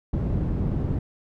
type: low-pass noise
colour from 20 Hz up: white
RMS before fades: -25 dBFS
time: 0.13-0.99 s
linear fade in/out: 5 ms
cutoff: 160 Hz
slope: 12 dB/octave
effects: none